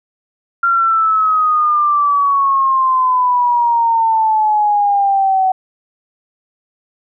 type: exponential sweep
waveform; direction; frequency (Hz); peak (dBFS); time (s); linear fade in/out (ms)
sine; down; 1385 to 750; -10; 0.63-5.52; 5
effects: none